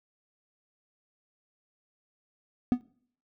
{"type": "tone with exponential decay", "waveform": "triangle", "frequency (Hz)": 246.9, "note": "B3", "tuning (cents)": 0, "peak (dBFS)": -14, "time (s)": [2.72, 2.81], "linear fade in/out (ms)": 0, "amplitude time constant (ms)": 19, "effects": ["noise-tail reverb RT60 0.6 s tail -24 dB re dry"]}